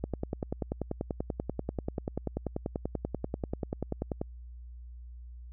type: click train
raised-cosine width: 2 ms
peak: -18 dBFS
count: 44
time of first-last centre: 0.04-4.215 s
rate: 10.3 Hz
effects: added 60 Hz sine -43 dBFS peak until 5.52 s